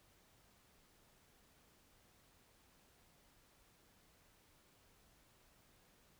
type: silence
effects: pink hiss -70 dBFS RMS until 6.19 s